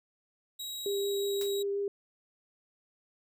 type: tone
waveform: sawtooth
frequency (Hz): 3834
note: A#7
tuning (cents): +48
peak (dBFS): -34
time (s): 0.59-1.63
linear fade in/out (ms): 10
type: tone with vibrato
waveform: sine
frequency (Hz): 400.9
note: G4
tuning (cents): +39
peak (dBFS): -29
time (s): 0.86-1.88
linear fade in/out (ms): 2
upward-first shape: sine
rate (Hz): 5.6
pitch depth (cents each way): 9
type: noise with exponential decay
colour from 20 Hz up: white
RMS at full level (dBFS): -40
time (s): 1.41-1.54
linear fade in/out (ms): 2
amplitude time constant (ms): 28
effects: none